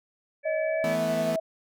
harmonic tone, 573 Hz, D5, 43 cents flat, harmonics 1 / 3 / 4, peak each -33 / -37 / -37 dBFS, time 0.43-0.97 s, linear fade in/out 50 ms
sine tone with pitch glide, 630 to 648.5 Hz, D#5 to E5, +21 to -28 cents, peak -25 dBFS, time 0.45-1.4 s, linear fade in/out 10 ms, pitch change +51 cents, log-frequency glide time 0.57-0.94 s
sawtooth chord, E suspended fourth, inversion none, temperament equal, 164.81 / 220 / 246.9 Hz, E3 / A3 / B3, 0 / 0 / 0 cents, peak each -29 dBFS, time 0.84-1.36 s, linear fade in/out 2 ms
effects none

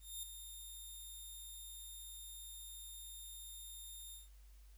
5% pulse tone with ADSR envelope, 3657 Hz, A#7, 34 cents flat, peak -34 dBFS, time 0-4.29 s, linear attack 230 ms, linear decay 3 ms, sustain -8 dB, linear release 160 ms, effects added 50 Hz sine -57 dBFS peak until 4.77 s + white hiss -72 dBFS RMS until 4.77 s

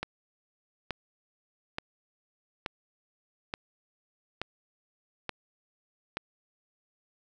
click train, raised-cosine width 0.3 ms, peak -16 dBFS, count 8, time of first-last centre 0.03-6.17 s, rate 1.14 Hz, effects none

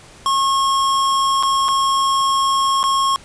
square tone with dropouts, 1086 Hz, C#6, 36 cents flat, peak -15 dBFS, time 0.26-3.16 s, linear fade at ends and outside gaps 0 ms, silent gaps 1.427-1.433 / 1.683-1.687 / 2.83-2.839 s, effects pink hiss -43 dBFS RMS until 3.24 s + resampled to 22050 Hz

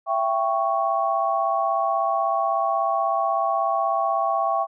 sine chord, C# diminished, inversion first, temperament equal with one note detuned, 667.7 / 784 / 1108.7 Hz, E5 / G5 / C#6, +22 / 0 / 0 cents, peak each -24 dBFS, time 0.06-4.67 s, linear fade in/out 50 ms, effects none

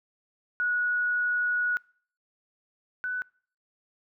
sine tone pair in turn, 1461 / 1494.3 Hz, F#6 / F#6, -22 / +17 cents, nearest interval unison, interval 39 cents, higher second, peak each -24 / -28 dBFS, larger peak first, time 0.6-1.77 / 3.04-3.22 s, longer first, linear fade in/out 0 ms, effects noise-tail reverb RT60 0.5 s tail -25 dB re dry

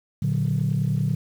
sine chord, Bb augmented, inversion none, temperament equal, 116.54 / 146.83 / 185 Hz, Bb2 / D3 / F#3, 0 / 0 / 0 cents, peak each -24 / -22 / -26 dBFS, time 0.22-1.15 s, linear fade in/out 5 ms, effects tanh soft clip ceiling -14 dBFS + 8-bit

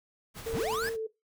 pink noise with tremolo, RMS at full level -41 dBFS, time 0.34-0.97 s, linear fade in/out 50 ms, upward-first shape sine, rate 8.2 Hz, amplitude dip 45%
sine tone with vibrato, 447.9 Hz, A4, 31 cents sharp, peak -30 dBFS, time 0.46-1.07 s, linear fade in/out 10 ms, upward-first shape square, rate 3 Hz, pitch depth 24 cents each way
square linear sweep, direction up, 34.65 to 1760 Hz, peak -32 dBFS, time 0.53-0.89 s, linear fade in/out 0 ms
effects noise-tail reverb RT60 0.2 s tail -18 dB re dry

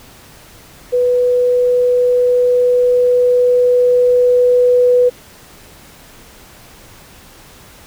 sine tone with level ramp, 493.9 Hz, B4, in tune, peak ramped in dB -10 to -7 dBFS, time 0.92-5.1 s, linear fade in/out 20 ms, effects pink hiss -41 dBFS RMS until 7.86 s

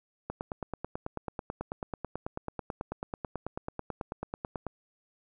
click train, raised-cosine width 1 ms, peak -20 dBFS, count 41, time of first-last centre 0.3-4.667 s, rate 9.16 Hz, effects none

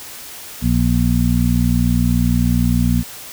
harmonic tone, 60 Hz, B1, 49 cents flat, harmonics 1 / 2 / 3 / 4, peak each -18 / -18 / -18 / -18 dBFS, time 0.61-3.04 s, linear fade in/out 50 ms, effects white hiss -34 dBFS RMS until 3.32 s

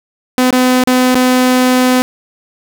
sawtooth tone with dropouts, 253.4 Hz, B3, 45 cents sharp, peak -4 dBFS, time 0.38-2.02 s, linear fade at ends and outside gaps 0 ms, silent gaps 0.507-0.527 / 0.838-0.873 / 1.145-1.153 s, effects none

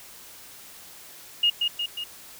sine tone with echo, 2855 Hz, F7, 37 cents sharp, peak -17 dBFS, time 1.43-1.5 s, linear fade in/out 5 ms, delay 180 ms, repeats 3, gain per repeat -4 dB, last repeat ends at 2.04 s, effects white hiss -46 dBFS RMS until 2.39 s

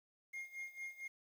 triangle tone with tremolo, 2132 Hz, C7, 32 cents sharp, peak -40 dBFS, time 0.33-1.08 s, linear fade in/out 10 ms, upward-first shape sine, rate 4.4 Hz, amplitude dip 85%, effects 11-bit

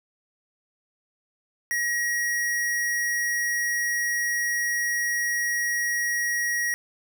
square tone, 1900 Hz, A#6, 33 cents sharp, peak -24 dBFS, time 1.71-6.74 s, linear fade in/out 0 ms, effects none

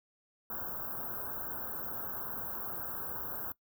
white band-stop noise, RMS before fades -39 dBFS, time 0.5-3.52 s, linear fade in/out 2 ms, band 1600 to 13000 Hz, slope 96 dB/octave, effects noise-tail reverb RT60 0.1 s tail -20 dB re dry

